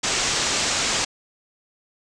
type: low-pass noise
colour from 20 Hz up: white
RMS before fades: -23 dBFS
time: 0.03-1.05 s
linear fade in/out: 10 ms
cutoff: 7800 Hz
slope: 48 dB/octave
effects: resampled to 22050 Hz